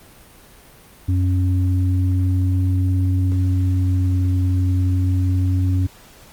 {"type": "tone pair together", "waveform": "sine", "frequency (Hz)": [91.84, 275.2], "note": ["F#2", "C#4"], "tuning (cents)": [-12, -12], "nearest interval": "octave + perfect fifth", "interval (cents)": 1900, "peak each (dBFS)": [-15, -25], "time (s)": [1.08, 5.87], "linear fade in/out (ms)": 10, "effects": ["pink hiss -46 dBFS RMS until 6.32 s", "Opus 32 kbps"]}